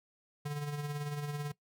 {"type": "tone with tremolo", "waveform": "square", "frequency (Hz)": 146.4, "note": "D3", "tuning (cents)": -5, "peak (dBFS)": -34, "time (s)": [0.45, 1.52], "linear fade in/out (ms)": 10, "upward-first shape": "sine", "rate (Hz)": 18, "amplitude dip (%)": 45, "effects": ["noise-tail reverb RT60 0.1 s tail -19 dB re dry"]}